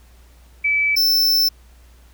sine / square tone pair in turn, 2303 / 5318 Hz, D7 / E8, -34 / +14 cents, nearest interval octave + major second, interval 1448 cents, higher second, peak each -15 / -14 dBFS, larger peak second, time 0.64-0.96 / 0.96-1.49 s, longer second, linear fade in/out 10 ms, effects added 60 Hz sine -46 dBFS peak until 2.13 s + pink hiss -55 dBFS RMS until 2.13 s

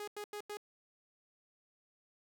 sawtooth tone bursts, 415.3 Hz, G#4, in tune, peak -37 dBFS, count 4, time 0-0.571 s, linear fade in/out 2 ms, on 76 ms, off 89 ms, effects none

